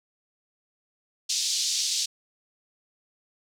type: band-pass noise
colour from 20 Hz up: white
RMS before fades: -27 dBFS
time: 1.29-2.06 s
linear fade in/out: 10 ms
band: 3700 to 6500 Hz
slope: 24 dB/octave
effects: none